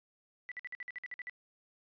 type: tone bursts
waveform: sine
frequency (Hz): 1975.5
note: B6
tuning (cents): 0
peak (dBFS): -39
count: 11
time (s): 0.49-1.296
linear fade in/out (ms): 0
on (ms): 26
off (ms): 52
effects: resampled to 11025 Hz